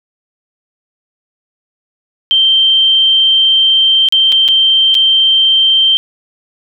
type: tone with dropouts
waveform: sine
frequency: 3136 Hz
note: G7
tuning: in tune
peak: -6 dBFS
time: 2.31-5.97 s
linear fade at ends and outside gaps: 0 ms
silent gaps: 4.087-4.124 / 4.32-4.324 / 4.48-4.486 / 4.944-4.951 s
effects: none